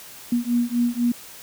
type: beating tone pair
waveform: sine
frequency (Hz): 237.8 / 241.8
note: A#3 / B3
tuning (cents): +35 / -36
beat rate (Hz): 4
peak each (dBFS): -22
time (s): 0.32-1.12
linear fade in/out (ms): 5
effects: white hiss -42 dBFS RMS until 1.42 s